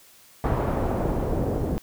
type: noise with low-pass filter sweep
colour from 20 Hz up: pink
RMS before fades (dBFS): -25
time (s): 0.44-1.78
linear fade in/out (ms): 0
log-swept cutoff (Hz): 950 to 440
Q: 1.1
effects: white hiss -53 dBFS RMS until 1.82 s